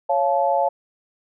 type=chord; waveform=sine; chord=Db augmented; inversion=none; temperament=just; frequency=554.4 / 693 / 866.2 Hz; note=Db5 / F5 / A5; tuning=0 / -14 / -27 cents; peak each=-21 dBFS; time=0.09-0.69 s; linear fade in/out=10 ms; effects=none